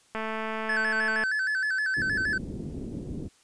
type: click train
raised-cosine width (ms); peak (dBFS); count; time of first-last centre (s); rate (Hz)
0.5; -18; 240; 0.15-1.236; 220
type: tone with vibrato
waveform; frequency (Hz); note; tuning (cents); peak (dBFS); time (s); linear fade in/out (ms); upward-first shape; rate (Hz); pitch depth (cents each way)
triangle; 1623; G#6; -40; -23; 0.69-2.38; 5; square; 6.4; 100
type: low-pass noise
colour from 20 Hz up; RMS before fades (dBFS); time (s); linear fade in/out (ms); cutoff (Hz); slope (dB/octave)
white; -36; 1.96-3.29; 20; 330; 24
effects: white hiss -61 dBFS RMS until 3.43 s + resampled to 22050 Hz